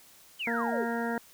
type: exponential sweep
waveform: sine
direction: down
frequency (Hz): 3162 to 364.5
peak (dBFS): -31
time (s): 0.39-0.85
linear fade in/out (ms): 20
type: harmonic tone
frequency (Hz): 233.2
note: A#3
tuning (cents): +1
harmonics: 1 / 2 / 3 / 4 / 6 / 7 / 8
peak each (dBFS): -32 / -35 / -37 / -38 / -40 / -40 / -41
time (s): 0.47-1.18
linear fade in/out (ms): 2
effects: white hiss -56 dBFS RMS until 1.33 s